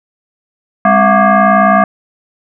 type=tone with frequency modulation; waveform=sine; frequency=261.6 Hz; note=C4; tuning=in tune; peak=-5 dBFS; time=0.85-1.84 s; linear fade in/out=2 ms; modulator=464 Hz; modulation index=2.7; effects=none